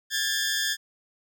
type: tone pair together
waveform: 15% pulse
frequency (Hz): 1621.2 / 1755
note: G#6 / A6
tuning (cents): -42 / -5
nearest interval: minor second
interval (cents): 137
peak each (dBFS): -21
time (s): 0.1-0.77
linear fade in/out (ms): 50
effects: none